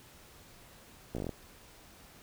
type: slowing click train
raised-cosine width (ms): 2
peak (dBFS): -23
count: 8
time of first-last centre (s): 1.15-1.293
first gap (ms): 16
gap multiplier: 1.08
effects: pink hiss -56 dBFS RMS until 2.22 s